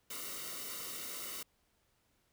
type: noise with comb filter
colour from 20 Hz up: white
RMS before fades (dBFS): -43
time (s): 0.1-1.43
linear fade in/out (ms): 5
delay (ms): 1.2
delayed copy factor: -0.7
effects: pink hiss -75 dBFS RMS until 2.32 s